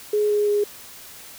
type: tone with pitch steps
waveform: sine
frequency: 419.5 / 416.1 / 412.8 Hz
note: G#4 / G#4 / G#4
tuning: +17 / +3 / -10 cents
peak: -17 dBFS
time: 0.13-0.64 s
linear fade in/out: 5 ms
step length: 170 ms
effects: white hiss -42 dBFS RMS until 1.38 s